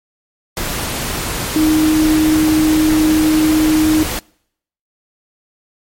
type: tone in noise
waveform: sine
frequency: 311.1 Hz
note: D#4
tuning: in tune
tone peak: -10 dBFS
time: 1.56-4.03 s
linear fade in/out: 0 ms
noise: pink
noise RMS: -21 dBFS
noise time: 0.57-4.19 s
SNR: +8 dB
effects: noise-tail reverb RT60 0.7 s tail -26 dB re dry + MP3 64 kbps